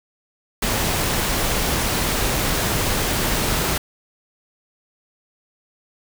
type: noise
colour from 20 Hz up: pink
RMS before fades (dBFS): -21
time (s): 0.62-3.78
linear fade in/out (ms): 5
effects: none